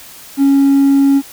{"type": "tone", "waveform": "triangle", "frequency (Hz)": 276.6, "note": "C#4", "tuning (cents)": -4, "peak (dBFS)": -4, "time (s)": [0.37, 1.22], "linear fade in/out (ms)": 50, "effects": ["tanh soft clip ceiling -2 dBFS", "white hiss -36 dBFS RMS until 1.32 s"]}